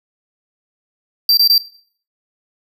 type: tone bursts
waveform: square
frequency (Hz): 4700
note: D8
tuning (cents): +1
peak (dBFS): -9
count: 3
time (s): 1.29-1.58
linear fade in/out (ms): 2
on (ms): 82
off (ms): 22
effects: noise-tail reverb RT60 0.5 s tail -17 dB re dry